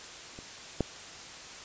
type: clicks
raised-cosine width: 2 ms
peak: -30 / -13 dBFS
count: 2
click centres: 0.389 / 0.807 s
effects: white hiss -45 dBFS RMS until 1.64 s + resampled to 16000 Hz